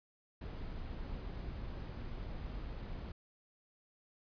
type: noise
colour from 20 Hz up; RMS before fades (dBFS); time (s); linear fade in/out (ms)
brown; -43; 0.41-3.12; 5
effects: resampled to 11025 Hz